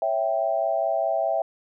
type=chord; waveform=sine; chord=C# diminished; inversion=none; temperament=equal; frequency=554.4 / 659.3 / 784 Hz; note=C#5 / E5 / G5; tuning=0 / 0 / 0 cents; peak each=-29 / -23 / -27 dBFS; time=0.02-1.42 s; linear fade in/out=2 ms; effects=none